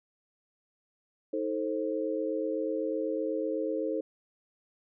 sine chord, A diminished, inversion second, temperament just, 316.8 / 440 / 528 Hz, Eb4 / A4 / C5, +31 / 0 / +16 cents, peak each -33 dBFS, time 1.33-4.01 s, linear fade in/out 5 ms, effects none

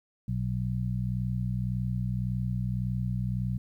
harmonic tone, 61.8 Hz, B1, 2 cents sharp, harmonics 1 / 2 / 3, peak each -36 / -29 / -33 dBFS, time 0.28-3.58 s, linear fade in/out 5 ms, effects 11-bit

